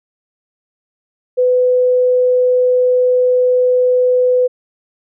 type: tone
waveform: sine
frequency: 501 Hz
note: B4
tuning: 25 cents sharp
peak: -9 dBFS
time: 1.37-4.48 s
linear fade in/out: 20 ms
effects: none